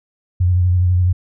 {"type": "tone with vibrato", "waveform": "sine", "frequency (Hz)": 89.9, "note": "F#2", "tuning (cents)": -49, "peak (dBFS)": -11, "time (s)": [0.4, 1.13], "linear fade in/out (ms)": 10, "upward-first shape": "sine", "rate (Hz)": 12, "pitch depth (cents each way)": 38, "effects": []}